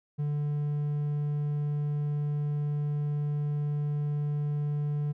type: tone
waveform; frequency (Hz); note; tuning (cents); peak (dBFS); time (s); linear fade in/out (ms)
triangle; 147; D3; +2; -25; 0.18-5.13; 20
effects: none